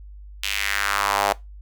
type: tone with high-pass filter sweep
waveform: sawtooth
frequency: 100.5 Hz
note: G2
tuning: 44 cents sharp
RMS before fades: -23 dBFS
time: 0.43-1.33 s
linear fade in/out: 0 ms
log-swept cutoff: 2900 to 690 Hz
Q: 2.4
effects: noise-tail reverb RT60 0.2 s tail -21 dB re dry + added 50 Hz sine -38 dBFS peak until 1.61 s